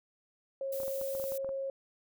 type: tone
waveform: sine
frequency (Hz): 542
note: C#5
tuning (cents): -39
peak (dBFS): -33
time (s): 0.61-1.7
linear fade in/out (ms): 2
type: noise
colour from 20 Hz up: violet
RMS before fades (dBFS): -43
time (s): 0.72-1.38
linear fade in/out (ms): 5
type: clicks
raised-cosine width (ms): 1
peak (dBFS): -33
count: 10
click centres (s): 0.802 / 0.833 / 0.88 / 1.014 / 1.151 / 1.199 / 1.24 / 1.321 / 1.446 / 1.491
effects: none